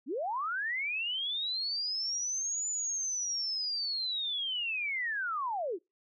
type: linear two-way sweep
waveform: sine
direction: up then down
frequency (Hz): 220 to 7040 to 300.4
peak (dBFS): -31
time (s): 0.06-5.79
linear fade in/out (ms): 50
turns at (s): 2.68
effects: noise-tail reverb RT60 0.2 s tail -24 dB re dry